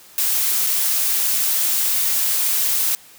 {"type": "noise with dropouts", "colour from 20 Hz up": "blue", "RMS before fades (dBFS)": -19, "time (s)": [0.18, 2.95], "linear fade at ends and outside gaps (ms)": 0, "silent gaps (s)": [0.666, 0.67], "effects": ["white hiss -46 dBFS RMS until 3.18 s", "high-pass 60 Hz 12 dB/octave"]}